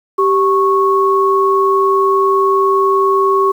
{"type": "tone pair together", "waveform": "sine", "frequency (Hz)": [389.8, 1102.5], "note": ["G4", "C#6"], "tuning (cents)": [-10, -10], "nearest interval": "octave + tritone", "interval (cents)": 1800, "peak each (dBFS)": [-12, -12], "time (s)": [0.18, 3.52], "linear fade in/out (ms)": 10, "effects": ["7-bit"]}